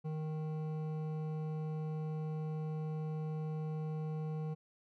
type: tone with hard clipping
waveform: sine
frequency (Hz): 155.56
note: D#3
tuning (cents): 0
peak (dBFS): -38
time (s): 0.04-4.55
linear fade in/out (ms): 20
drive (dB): 11
effects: none